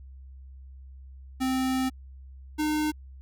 square tone pair in turn, 260.4 / 304.5 Hz, C4 / D#4, -8 / -37 cents, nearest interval minor third, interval 271 cents, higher second, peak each -25 dBFS, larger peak neither, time 1.4-1.9 / 2.58-2.92 s, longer first, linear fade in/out 20 ms, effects added 66 Hz sine -43 dBFS peak until 3.21 s

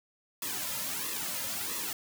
white noise with flanger, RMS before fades -35 dBFS, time 0.42-1.93 s, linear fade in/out 2 ms, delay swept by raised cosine 1.3 to 2.7 ms, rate 1.5 Hz, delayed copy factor -0.95, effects none

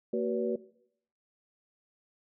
sine tone cluster, 228.4 / 377.8 / 487.4 / 572 Hz, A#3 / F#4 / B4 / D5, -35 / +36 / -23 / -46 cents, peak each -33 / -31 / -33 / -37 dBFS, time 0.13-0.56 s, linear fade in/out 5 ms, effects noise-tail reverb RT60 0.7 s tail -19 dB re dry

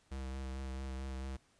square tone with vibrato, 66.1 Hz, C2, 18 cents sharp, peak -40 dBFS, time 0.11-1.37 s, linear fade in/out 10 ms, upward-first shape sine, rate 4.5 Hz, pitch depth 23 cents each way, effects pink hiss -70 dBFS RMS until 1.59 s + resampled to 22050 Hz

